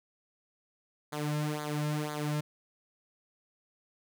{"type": "tone with flanger", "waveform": "sawtooth", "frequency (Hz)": 150, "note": "D3", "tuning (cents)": 37, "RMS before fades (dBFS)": -33, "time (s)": [1.12, 2.41], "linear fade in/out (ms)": 10, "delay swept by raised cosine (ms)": [0.36, 2.66], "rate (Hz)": 2, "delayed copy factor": -0.8, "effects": []}